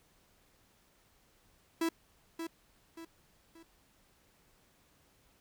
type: tone with echo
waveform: 45% pulse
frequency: 329.6 Hz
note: E4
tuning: in tune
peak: -29 dBFS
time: 1.81-1.89 s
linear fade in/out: 5 ms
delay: 580 ms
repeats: 3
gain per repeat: -8 dB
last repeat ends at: 3.63 s
effects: pink hiss -68 dBFS RMS until 5.4 s